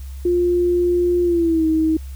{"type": "tone with pitch glide", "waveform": "sine", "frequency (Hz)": [351.9, 317.2], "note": ["F4", "D#4"], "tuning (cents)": [13, 33], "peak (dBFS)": -14, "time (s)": [0.25, 1.97], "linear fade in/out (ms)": 5, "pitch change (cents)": -180, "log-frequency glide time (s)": [1.23, 1.66], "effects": ["added 67 Hz sine -29 dBFS peak until 2.15 s", "white hiss -49 dBFS RMS until 2.15 s"]}